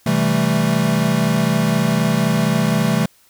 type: chord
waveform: square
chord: A minor seventh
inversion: first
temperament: equal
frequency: 130.81 / 164.81 / 196 / 220 Hz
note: C3 / E3 / G3 / A3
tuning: 0 / 0 / 0 / 0 cents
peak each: -23 / -20 / -22 / -20 dBFS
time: 0.06-3.06 s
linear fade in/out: 5 ms
effects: white hiss -54 dBFS RMS until 3.29 s